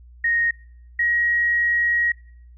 sine tone pair in turn, 1864.7 / 1895.1 Hz, A#6 / A#6, 0 / +28 cents, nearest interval unison, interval 28 cents, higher second, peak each -17 dBFS, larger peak neither, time 0.24-0.51 / 0.99-2.12 s, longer second, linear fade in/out 5 ms, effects noise-tail reverb RT60 0.7 s tail -25 dB re dry + added 60 Hz sine -43 dBFS peak until 2.57 s

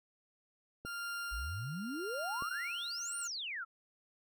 clicks, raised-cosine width 2 ms, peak -32 dBFS, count 2, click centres 0.85 / 2.423 s
40% pulse tone with tremolo, 1396.9 Hz, F6, in tune, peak -37 dBFS, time 0.85-3.28 s, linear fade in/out 10 ms, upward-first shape sine, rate 0.83 Hz, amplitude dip 60%
sine exponential two-way sweep, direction up then down, 49 to 9500 to 1273 Hz, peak -38 dBFS, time 1.31-3.65 s, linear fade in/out 20 ms, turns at 3.18 s
effects none

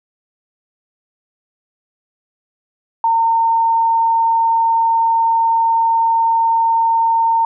sine tone, 912 Hz, A#5, 38 cents flat, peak -11 dBFS, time 3.04-7.45 s, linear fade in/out 2 ms, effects none

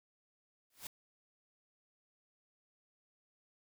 white noise with exponential growth, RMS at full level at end -41 dBFS, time 0.7-0.87 s, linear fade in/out 2 ms, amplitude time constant 35 ms, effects none

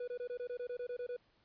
triangle tone bursts, 490 Hz, B4, 14 cents flat, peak -36 dBFS, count 12, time 0-1.166 s, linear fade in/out 5 ms, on 77 ms, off 22 ms, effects pink hiss -72 dBFS RMS until 1.44 s + resampled to 11025 Hz

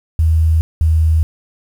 sine tone pair in turn, 80.2 / 79.83 Hz, E2 / D#2, -47 / +45 cents, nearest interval unison, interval 8 cents, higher first, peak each -9 dBFS, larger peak neither, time 0.19-0.61 / 0.81-1.23 s, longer neither, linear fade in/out 0 ms, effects 7-bit

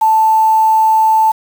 sine tone with quantisation, 880 Hz, A5, in tune, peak -7 dBFS, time 0.01-1.32 s, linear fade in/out 10 ms, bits 5, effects none

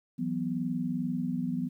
sine chord, E suspended second, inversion none, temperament just, 164.81 / 185.42 / 247.2 Hz, E3 / F#3 / B3, 0 / +4 / +2 cents, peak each -35 / -34 / -31 dBFS, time 0.18-1.69 s, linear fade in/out 20 ms, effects 11-bit

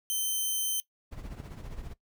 5% pulse tone, 3095 Hz, G7, 23 cents flat, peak -20 dBFS, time 0.1-0.8 s, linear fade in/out 0 ms
brown noise with tremolo, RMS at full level -38 dBFS, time 1.11-1.94 s, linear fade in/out 20 ms, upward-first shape triangle, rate 15 Hz, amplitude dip 70%
click, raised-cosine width 3 ms, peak -29 dBFS, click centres 1.401 s
effects noise-tail reverb RT60 0.1 s tail -18 dB re dry

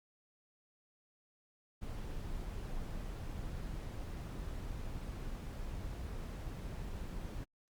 brown noise, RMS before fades -42 dBFS, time 1.81-7.45 s, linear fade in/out 20 ms, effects Opus 48 kbps

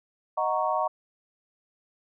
sine chord, D# minor seventh, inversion none, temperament equal, 622.3 / 740 / 932.3 / 1108.7 Hz, D#5 / F#5 / A#5 / C#6, 0 / 0 / 0 / 0 cents, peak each -29 dBFS, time 0.37-0.88 s, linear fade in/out 10 ms, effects none

